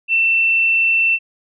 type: tone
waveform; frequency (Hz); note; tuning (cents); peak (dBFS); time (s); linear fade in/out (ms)
sine; 2684; E7; +31; -12; 0.08-1.19; 50
effects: none